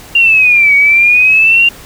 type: exponential two-way sweep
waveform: sine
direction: down then up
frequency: 2794 to 2241 to 2794 Hz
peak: -4 dBFS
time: 0.15-1.69 s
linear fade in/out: 5 ms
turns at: 0.75 s
effects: pink hiss -34 dBFS RMS until 1.85 s